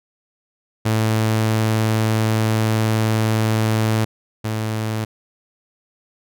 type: tone pair in turn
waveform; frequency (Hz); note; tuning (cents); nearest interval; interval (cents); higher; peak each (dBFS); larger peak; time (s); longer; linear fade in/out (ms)
sawtooth; 110.1 / 109.5; A2 / A2; +2 / -8; unison; 10; first; -12 / -17; first; 0.85-4.05 / 4.44-5.05; first; 10
effects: none